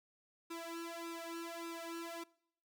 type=tone with flanger; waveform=sawtooth; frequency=334.8 Hz; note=E4; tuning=27 cents sharp; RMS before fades=-45 dBFS; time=0.5-2.24 s; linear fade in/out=10 ms; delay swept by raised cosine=0.79 to 2.29 ms; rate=1.7 Hz; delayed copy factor=+0.95; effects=noise-tail reverb RT60 0.7 s tail -24 dB re dry